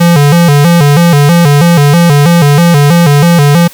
square tone with vibrato, 157.2 Hz, D#3, 18 cents sharp, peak -3 dBFS, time 0-3.68 s, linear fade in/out 10 ms, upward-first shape square, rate 3.1 Hz, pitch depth 150 cents each way, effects white hiss -33 dBFS RMS until 3.73 s

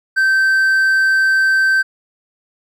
triangle tone, 1553 Hz, G6, 17 cents flat, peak -9 dBFS, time 0.16-1.83 s, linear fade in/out 20 ms, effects none

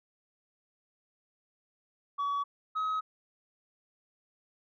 sine tone pair in turn, 1134 / 1272.9 Hz, C#6 / D#6, +39 / +39 cents, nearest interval major second, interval 200 cents, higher second, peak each -26 dBFS, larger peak neither, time 2.18-2.44 / 2.75-3.01 s, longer neither, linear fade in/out 20 ms, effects tanh soft clip ceiling -28 dBFS

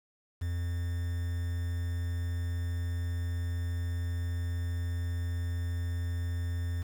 triangle tone with quantisation, 86.5 Hz, F2, 16 cents flat, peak -28 dBFS, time 0.41-6.83 s, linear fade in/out 10 ms, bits 8, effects none

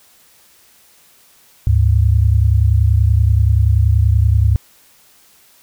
sine tone pair together, 73.35 / 103.83 Hz, D2 / G#2, -2 / 0 cents, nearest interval tritone, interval 602 cents, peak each -12 dBFS, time 1.67-4.56 s, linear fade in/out 0 ms, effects white hiss -50 dBFS RMS until 5.62 s

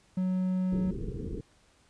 triangle tone, 185 Hz, F#3, in tune, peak -24 dBFS, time 0.17-0.91 s, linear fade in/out 5 ms
pink low-pass noise, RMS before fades -36 dBFS, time 0.72-1.41 s, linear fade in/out 5 ms, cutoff 470 Hz, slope 96 dB/octave
effects pink hiss -64 dBFS RMS until 1.89 s + resampled to 22050 Hz

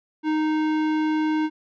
sine tone with tanh clipping, 310 Hz, D#4, 6 cents flat, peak -22 dBFS, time 0.23-1.5 s, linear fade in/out 50 ms, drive 17 dB, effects none

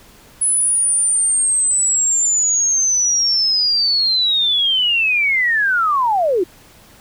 sine linear sweep, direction down, 10200 to 329.6 Hz, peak -13 dBFS, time 0.41-6.44 s, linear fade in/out 10 ms, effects pink hiss -46 dBFS RMS until 7 s

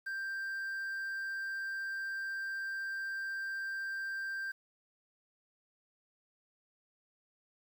triangle tone with quantisation, 1577 Hz, G6, 10 cents sharp, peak -34 dBFS, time 0.06-4.52 s, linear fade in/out 10 ms, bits 10, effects none

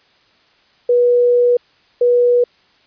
sine tone bursts at uneven times, 486.2 Hz, B4, 27 cents flat, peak -9 dBFS, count 2, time 0.89-1.57 / 2.01-2.44 s, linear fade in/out 5 ms, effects white hiss -54 dBFS RMS until 2.86 s + resampled to 11025 Hz

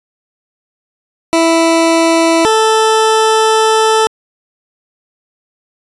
20% pulse tone pair in turn, 329.7 / 440.1 Hz, E4 / A4, 0 / 0 cents, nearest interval perfect fourth, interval 500 cents, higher second, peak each -3 dBFS, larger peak neither, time 1.33-2.45 / 2.45-4.07 s, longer second, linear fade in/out 0 ms, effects resampled to 24000 Hz

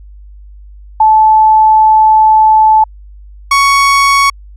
sine / 30% pulse tone pair in turn, 870 / 1113.4 Hz, A5 / C#6, -20 / +7 cents, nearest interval major third, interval 427 cents, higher second, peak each -3 dBFS, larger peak neither, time 1-2.84 / 3.51-4.3 s, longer first, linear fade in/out 5 ms, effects added 50 Hz sine -31 dBFS peak until 4.56 s + low-pass 9000 Hz 12 dB/octave

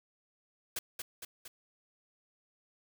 white noise with echo, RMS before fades -36 dBFS, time 0.76-0.79 s, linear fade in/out 5 ms, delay 230 ms, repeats 3, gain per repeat -4 dB, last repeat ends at 1.48 s, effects none

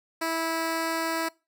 10% pulse tone, 327.1 Hz, E4, 13 cents flat, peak -18 dBFS, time 0.21-1.29 s, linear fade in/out 10 ms, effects noise-tail reverb RT60 0.3 s tail -24 dB re dry

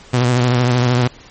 sawtooth tone with vibrato, 123.47 Hz, B2, in tune, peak -8 dBFS, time 0.13-1.08 s, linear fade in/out 10 ms, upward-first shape sine, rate 13 Hz, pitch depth 45 cents each way, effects pink hiss -42 dBFS RMS until 1.3 s + MP3 32 kbps

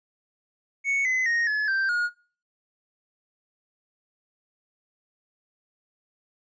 triangle tone with pitch steps, 2217 / 2033 / 1864.3 / 1709.5 / 1567.7 / 1437.5 Hz, C#7 / B6 / A#6 / G#6 / G6 / F6, 0 / +50 / 0 / +50 / 0 / +50 cents, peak -20 dBFS, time 0.84-2.1 s, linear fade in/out 50 ms, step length 210 ms, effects noise-tail reverb RT60 0.4 s tail -21 dB re dry + resampled to 16000 Hz

